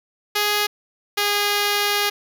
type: tone pair in turn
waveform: 5% pulse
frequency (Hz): 415.3 / 410.3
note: G#4 / G#4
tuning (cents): 0 / -21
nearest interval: unison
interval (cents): 21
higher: first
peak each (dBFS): -7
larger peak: neither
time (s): 0.35-0.67 / 1.17-2.1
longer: second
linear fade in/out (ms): 10
effects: none